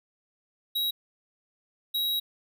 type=tone bursts at uneven times; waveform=square; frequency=3845 Hz; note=B7; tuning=47 cents flat; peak=-26 dBFS; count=2; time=0.75-0.91 / 1.94-2.2 s; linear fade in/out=10 ms; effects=none